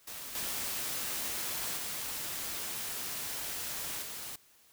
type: noise with level steps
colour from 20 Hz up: white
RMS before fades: -43 / -36 / -38 / -42 dBFS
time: 0.07-4.36 s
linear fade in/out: 5 ms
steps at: 0.35 / 1.77 / 4.02 s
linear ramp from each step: 2 ms
effects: white hiss -63 dBFS RMS until 4.72 s